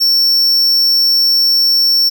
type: tone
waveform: square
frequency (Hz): 5440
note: F8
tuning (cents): -46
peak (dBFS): -9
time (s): 0-2.1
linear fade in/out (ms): 20
effects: 8-bit